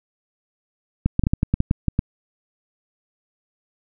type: clicks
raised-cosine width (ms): 5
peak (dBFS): -5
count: 11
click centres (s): 1.06 / 1.194 / 1.237 / 1.269 / 1.335 / 1.431 / 1.54 / 1.604 / 1.711 / 1.883 / 1.991
effects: none